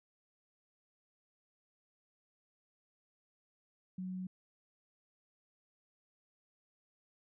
sine tone, 185 Hz, F#3, in tune, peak -38 dBFS, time 3.98-4.27 s, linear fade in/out 5 ms, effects none

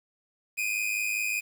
45% pulse tone pair together, 2409 / 2514 Hz, D7 / D#7, +43 / +17 cents, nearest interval minor second, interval 74 cents, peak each -30 / -30 dBFS, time 0.57-1.41 s, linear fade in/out 20 ms, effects 9-bit

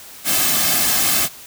white noise with comb filter, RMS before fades -17 dBFS, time 0.24-1.29 s, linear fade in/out 50 ms, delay 2.1 ms, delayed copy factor -0.6, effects white hiss -39 dBFS RMS until 1.46 s

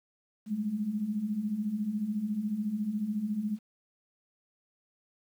sine beating tone pair, 199.9 / 213.9 Hz, G3 / A3, +34 / -49 cents, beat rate 14 Hz, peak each -36 / -30 dBFS, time 0.46-3.59 s, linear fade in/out 50 ms, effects 10-bit

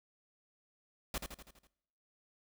pink noise with echo, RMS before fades -37 dBFS, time 1.14-1.18 s, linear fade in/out 2 ms, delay 82 ms, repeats 6, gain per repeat -5 dB, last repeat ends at 1.672 s, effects noise-tail reverb RT60 0.9 s tail -23 dB re dry

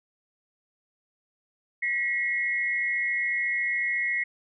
sine tone pair together, 1925 / 2159 Hz, B6 / C#7, -45 / -46 cents, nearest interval major second, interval 199 cents, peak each -27 dBFS, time 1.82-4.24 s, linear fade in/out 10 ms, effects none

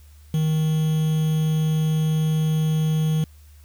triangle tone with quantisation, 156.7 Hz, D#3, 13 cents sharp, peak -16 dBFS, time 0.34-3.24 s, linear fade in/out 2 ms, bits 6, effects added 74 Hz sine -45 dBFS peak until 3.64 s + white hiss -58 dBFS RMS until 3.64 s

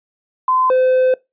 sine / triangle tone pair in turn, 1027 / 513.5 Hz, C6 / C5, -33 / -33 cents, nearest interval octave, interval 1200 cents, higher first, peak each -12 / -9 dBFS, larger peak second, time 0.48-0.7 / 0.7-1.14 s, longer second, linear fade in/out 2 ms, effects noise-tail reverb RT60 0.2 s tail -22 dB re dry + resampled to 8000 Hz

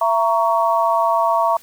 sine chord, A# diminished, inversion second, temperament just, 671.3 / 932.3 / 1118.8 Hz, E5 / A#5 / C#6, +31 / 0 / +16 cents, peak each -18 / -18 / -19 dBFS, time 0.01-1.57 s, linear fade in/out 5 ms, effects white hiss -47 dBFS RMS until 1.62 s

